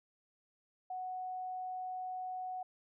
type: tone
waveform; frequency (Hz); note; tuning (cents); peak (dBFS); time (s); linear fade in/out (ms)
sine; 740; F#5; 0; -38; 0.9-2.63; 5
effects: none